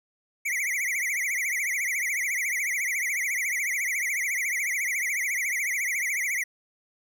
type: tone with vibrato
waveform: square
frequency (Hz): 2124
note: C7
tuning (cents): +25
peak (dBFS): -26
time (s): 0.45-6.44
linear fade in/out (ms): 10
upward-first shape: triangle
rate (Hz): 14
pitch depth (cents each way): 200
effects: none